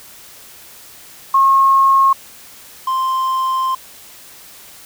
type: tone pair in turn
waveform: sine / triangle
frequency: 1083 / 1046.7 Hz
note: C#6 / C6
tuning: -41 / 0 cents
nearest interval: minor second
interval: 59 cents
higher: first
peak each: -8 / -13 dBFS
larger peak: first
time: 1.34-2.13 / 2.87-3.75 s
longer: second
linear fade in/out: 5 ms
effects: white hiss -40 dBFS RMS until 4.85 s